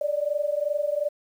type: tone pair together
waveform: sine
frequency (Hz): 577.3 / 600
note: D5 / D5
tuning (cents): -30 / +37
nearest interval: minor second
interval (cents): 67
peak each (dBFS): -26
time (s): 0.01-1.09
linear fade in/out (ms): 5
effects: 9-bit